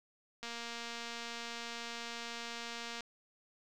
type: click train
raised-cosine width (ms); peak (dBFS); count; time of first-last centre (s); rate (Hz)
0.2; -26; 604; 0.43-3.007; 234
effects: none